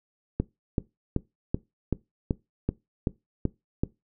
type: click train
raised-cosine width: 3 ms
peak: -11 dBFS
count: 10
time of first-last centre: 0.4-3.835 s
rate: 2.62 Hz
effects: noise-tail reverb RT60 0.2 s tail -20 dB re dry